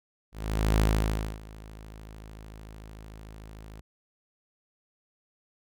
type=tone with ADSR envelope; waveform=sawtooth; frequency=53.4 Hz; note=G#1; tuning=49 cents sharp; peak=-16 dBFS; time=0.32-3.81 s; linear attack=470 ms; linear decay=600 ms; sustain=-23 dB; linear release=4 ms; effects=none